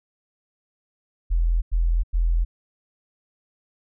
sine tone bursts, 42 Hz, E1, 33 cents sharp, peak -17 dBFS, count 3, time 1.3-2.45 s, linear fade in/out 20 ms, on 320 ms, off 95 ms, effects none

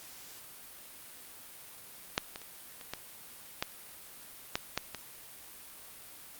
clicks, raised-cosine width 0.2 ms, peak -9 / -23 / -29 / -29 / -18 / -13 / -12 / -12 / -21 dBFS, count 9, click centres 2.179 / 2.359 / 2.417 / 2.812 / 2.936 / 3.625 / 4.555 / 4.776 / 4.947 s, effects white hiss -50 dBFS RMS until 6.39 s + Opus 48 kbps

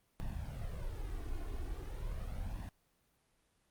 brown noise with flanger, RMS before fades -40 dBFS, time 0.2-2.69 s, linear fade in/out 0 ms, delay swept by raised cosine 1.1 to 2.8 ms, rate 0.4 Hz, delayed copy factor +0.8, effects pink hiss -75 dBFS RMS until 3.7 s + Opus 32 kbps

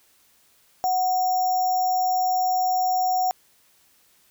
sine tone with sample-and-hold, 740 Hz, F#5, in tune, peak -19 dBFS, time 0.84-3.31 s, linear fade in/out 0 ms, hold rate 6300 Hz, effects white hiss -60 dBFS RMS until 4.3 s

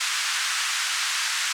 pink band-pass noise, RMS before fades -26 dBFS, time 0-1.53 s, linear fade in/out 10 ms, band 1300 to 8400 Hz, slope 24 dB/octave, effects none

